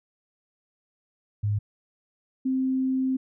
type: tone pair in turn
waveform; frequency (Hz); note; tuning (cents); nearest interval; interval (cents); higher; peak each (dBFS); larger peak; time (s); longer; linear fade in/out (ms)
sine; 103.83 / 261.6; G#2 / C4; 0 / 0; octave + major third; 1600; second; -22; neither; 1.43-1.59 / 2.45-3.17; second; 10
effects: none